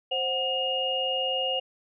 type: tone cluster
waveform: sine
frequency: 526 / 738 / 2846 Hz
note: C5 / F#5 / F7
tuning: +9 / -5 / +32 cents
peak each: -30 / -33 / -27 dBFS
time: 0.11-1.6 s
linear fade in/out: 10 ms
effects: none